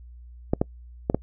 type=clicks; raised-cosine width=2 ms; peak=-7 dBFS; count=4; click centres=0.535 / 0.615 / 1.099 / 1.146 s; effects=noise-tail reverb RT60 0.1 s tail -26 dB re dry + added 60 Hz sine -42 dBFS peak until 1.22 s